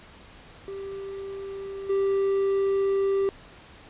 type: tone with level steps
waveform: triangle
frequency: 392 Hz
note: G4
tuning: in tune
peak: -31 / -19 dBFS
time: 0.68-3.29 s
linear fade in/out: 0 ms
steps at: 1.89 s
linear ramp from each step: 10 ms
effects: pink hiss -49 dBFS RMS until 3.89 s + resampled to 8000 Hz